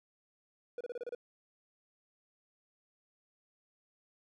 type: tone bursts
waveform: triangle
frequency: 484.6 Hz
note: B4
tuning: 33 cents flat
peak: -35 dBFS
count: 7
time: 0.78-1.149 s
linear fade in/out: 2 ms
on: 27 ms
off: 30 ms
effects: none